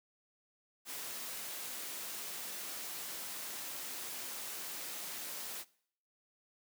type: high-pass noise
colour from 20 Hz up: white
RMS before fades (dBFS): -43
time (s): 0.85-5.65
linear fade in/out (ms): 50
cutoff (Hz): 190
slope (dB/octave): 12
effects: noise-tail reverb RT60 0.6 s tail -21 dB re dry